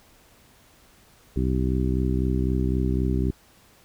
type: harmonic tone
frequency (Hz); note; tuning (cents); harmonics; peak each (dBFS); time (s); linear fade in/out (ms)
63.9; C2; -40; 1 / 2 / 3 / 4 / 5 / 6; -24 / -27 / -29 / -30 / -31 / -32; 1.36-3.31; 5
effects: pink hiss -56 dBFS RMS until 3.84 s